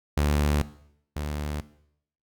sawtooth tone pair in turn, 73.42 / 74.14 Hz, D2 / D2, 0 / +17 cents, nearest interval unison, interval 17 cents, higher second, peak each -17 / -25 dBFS, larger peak first, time 0.17-0.62 / 1.16-1.61 s, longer neither, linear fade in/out 5 ms, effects noise-tail reverb RT60 0.7 s tail -17 dB re dry

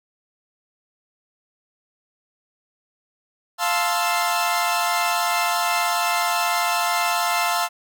sawtooth chord, F major seventh, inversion none, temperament equal, 698.5 / 880 / 1046.5 / 1318.5 Hz, F5 / A5 / C6 / E6, 0 / 0 / 0 / 0 cents, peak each -20 / -22 / -22 / -22 dBFS, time 3.58-7.69 s, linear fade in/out 50 ms, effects none

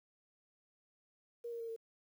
sine tone with pitch steps, 472.1 / 465.6 / 459.2 / 452.9 Hz, A#4 / A#4 / A#4 / A#4, +22 / -2 / -26 / -50 cents, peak -40 dBFS, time 1.44-1.764 s, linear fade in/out 10 ms, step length 81 ms, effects 11-bit

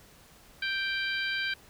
harmonic tone, 784 Hz, G5, in tune, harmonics 2 / 3 / 4 / 5 / 6, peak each -31 / -35 / -37 / -39 / -41 dBFS, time 0.62-1.54 s, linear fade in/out 5 ms, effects pink hiss -56 dBFS RMS until 1.69 s

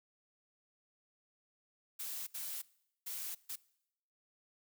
blue noise bursts at uneven times, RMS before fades -42 dBFS, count 4, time 1.99-2.27 / 2.34-2.62 / 3.06-3.35 / 3.49-3.56 s, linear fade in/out 10 ms, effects noise-tail reverb RT60 0.8 s tail -22 dB re dry

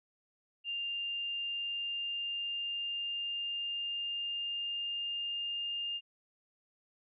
sine tone with pitch glide, 2797 to 2813 Hz, F7 to F7, +2 to +12 cents, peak -34 dBFS, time 0.64-6.01 s, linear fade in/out 50 ms, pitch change +10 cents, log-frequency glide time 0.78-5.67 s, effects none

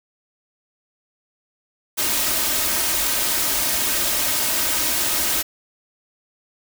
white noise with comb filter, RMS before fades -21 dBFS, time 1.97-5.43 s, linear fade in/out 20 ms, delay 3.2 ms, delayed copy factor +0.5, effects none

